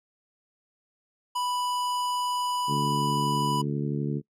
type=tone; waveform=square; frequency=987.8 Hz; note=B5; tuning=in tune; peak=-27 dBFS; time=1.35-3.62 s; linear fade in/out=10 ms
type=harmonic tone; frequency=72 Hz; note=D2; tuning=34 cents flat; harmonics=2 / 3 / 4 / 5 / 6; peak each=-28 / -32 / -34 / -36 / -38 dBFS; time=2.67-4.22 s; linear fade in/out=50 ms
effects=noise-tail reverb RT60 0.1 s tail -24 dB re dry + low-pass 12000 Hz 12 dB/octave